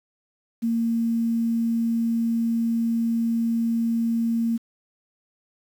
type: tone with quantisation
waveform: sine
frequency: 230 Hz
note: A#3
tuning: 23 cents flat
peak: -20 dBFS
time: 0.62-4.58 s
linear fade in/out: 20 ms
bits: 8
effects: none